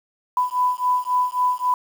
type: beating tone pair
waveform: sine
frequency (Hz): 995 / 998.7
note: B5 / B5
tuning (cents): +13 / +19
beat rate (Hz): 3.7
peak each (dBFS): -21 / -21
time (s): 0.37-1.74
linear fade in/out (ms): 2
effects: 7-bit